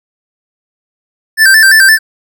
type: tone with vibrato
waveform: square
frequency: 1661.2 Hz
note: G#6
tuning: in tune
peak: -3 dBFS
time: 1.37-1.99 s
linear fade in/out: 50 ms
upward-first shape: square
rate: 5.8 Hz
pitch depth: 100 cents each way
effects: none